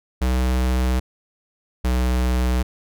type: tone pair in turn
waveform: square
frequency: 63.2 / 62.37 Hz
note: B1 / B1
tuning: +41 / +18 cents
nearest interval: unison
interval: 23 cents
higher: first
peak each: -18 dBFS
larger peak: neither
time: 0.21-1 / 1.84-2.63 s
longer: neither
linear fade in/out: 10 ms
effects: none